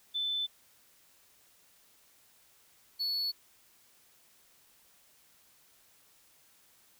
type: tone pair in turn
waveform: sine / triangle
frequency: 3520 / 4413 Hz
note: A7 / C#8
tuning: 0 / -9 cents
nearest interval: major third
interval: 391 cents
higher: second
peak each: -30 / -29 dBFS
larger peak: second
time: 0.14-0.47 / 2.99-3.32 s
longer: neither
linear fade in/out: 20 ms
effects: white hiss -64 dBFS RMS until 6.99 s